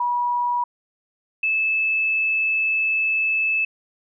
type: tone pair in turn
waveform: sine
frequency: 969 / 2616 Hz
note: B5 / E7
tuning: -33 / -14 cents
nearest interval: octave + perfect fourth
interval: 1719 cents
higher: second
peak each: -19 / -18 dBFS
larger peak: second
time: 0-0.64 / 1.43-3.65 s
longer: second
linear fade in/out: 5 ms
effects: none